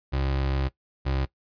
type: tone pair in turn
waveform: 30% pulse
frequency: 67.7 / 67.34 Hz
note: C#2 / C#2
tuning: -40 / -50 cents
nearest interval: unison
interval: 10 cents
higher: first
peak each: -21 dBFS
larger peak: neither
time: 0.12-0.69 / 1.05-1.26 s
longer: first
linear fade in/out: 20 ms
effects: noise-tail reverb RT60 0.1 s tail -19 dB re dry + resampled to 11025 Hz